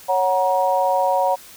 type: chord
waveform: sine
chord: F# major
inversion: second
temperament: equal with one note detuned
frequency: 554.4 / 740 / 945.9 Hz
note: C#5 / F#5 / A#5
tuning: 0 / 0 / +25 cents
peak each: -20 dBFS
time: 0.08-1.36 s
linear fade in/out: 20 ms
effects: white hiss -43 dBFS RMS until 1.56 s